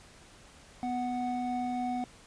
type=tone pair together; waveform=triangle; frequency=247.8 / 740 Hz; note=B3 / F#5; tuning=+6 / 0 cents; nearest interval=octave + perfect fifth; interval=1894 cents; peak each=-31 / -31 dBFS; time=0.83-2.04 s; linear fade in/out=0 ms; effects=pink hiss -55 dBFS RMS until 2.26 s + resampled to 22050 Hz